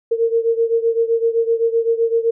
sine beating tone pair, 456.9 / 464.7 Hz, A#4 / A#4, -35 / -5 cents, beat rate 7.8 Hz, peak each -16 / -19 dBFS, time 0.11-2.31 s, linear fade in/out 10 ms, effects none

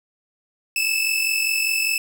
sawtooth tone pair together, 2602 / 2647 Hz, E7 / E7, -23 / +7 cents, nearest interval unison, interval 30 cents, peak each -19 dBFS, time 0.76-1.98 s, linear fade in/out 2 ms, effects none

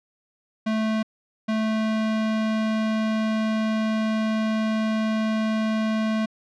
square tone pair in turn, 218.9 / 218.9 Hz, A3 / A3, -9 / -9 cents, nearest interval unison, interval 0 cents, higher neither, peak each -22 dBFS, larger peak neither, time 0.66-1.03 / 1.48-6.26 s, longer second, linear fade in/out 10 ms, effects low-pass 4000 Hz 12 dB/octave

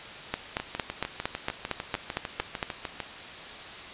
two click trains, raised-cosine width 0.3 ms, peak -11 / -15 dBFS, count 11 / 17, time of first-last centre 0.34-2.628 / 0.6-3.002 s, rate 4.37 / 6.66 Hz, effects white hiss -41 dBFS RMS until 3.93 s + resampled to 8000 Hz

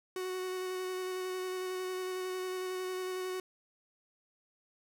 45% pulse tone with vibrato, 370.1 Hz, F#4, in tune, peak -35 dBFS, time 0.16-3.4 s, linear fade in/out 2 ms, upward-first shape square, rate 11 Hz, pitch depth 10 cents each way, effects none

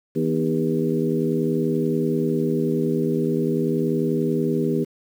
harmonic tone with a mistuned harmonic, 80.4 Hz, E2, 43 cents flat, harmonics 2 / 3 / 4 / 5 / 6, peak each -25 / -24 / -27 / -24 / -30 dBFS, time 0.15-4.85 s, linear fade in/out 20 ms, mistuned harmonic 4, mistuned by -51 cents, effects 8-bit

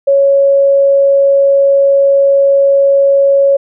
sine tone, 554.4 Hz, C#5, in tune, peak -5 dBFS, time 0.07-3.57 s, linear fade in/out 10 ms, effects none

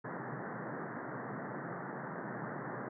pink band-pass noise, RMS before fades -42 dBFS, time 0.04-2.89 s, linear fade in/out 10 ms, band 120 to 1900 Hz, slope 96 dB/octave, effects none

